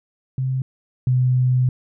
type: tone pair in turn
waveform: sine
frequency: 130.81 / 126.87 Hz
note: C3 / B2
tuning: 0 / +47 cents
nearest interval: minor second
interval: 53 cents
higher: first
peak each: -19 / -14 dBFS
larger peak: second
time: 0.38-0.62 / 1.07-1.69 s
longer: second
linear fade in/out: 2 ms
effects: none